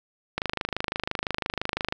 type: click train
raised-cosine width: 0.3 ms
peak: -10 dBFS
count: 41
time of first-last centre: 0.38-1.924 s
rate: 25.9 Hz
effects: none